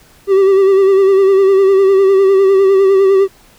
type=tone with vibrato; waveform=triangle; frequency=388.3 Hz; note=G4; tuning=16 cents flat; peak=-4 dBFS; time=0.27-3.28 s; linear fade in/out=50 ms; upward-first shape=sine; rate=9.9 Hz; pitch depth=41 cents each way; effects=pink hiss -46 dBFS RMS until 3.58 s